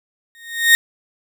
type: tone with exponential growth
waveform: 35% pulse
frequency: 1853 Hz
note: A#6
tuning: 11 cents flat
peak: -4 dBFS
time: 0.35-0.75 s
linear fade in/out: 0 ms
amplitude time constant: 86 ms
effects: none